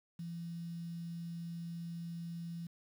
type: tone with quantisation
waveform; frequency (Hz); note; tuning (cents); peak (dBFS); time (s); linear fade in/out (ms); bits
sine; 169.2; E3; +45; -40; 0.19-2.67; 5; 10
effects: none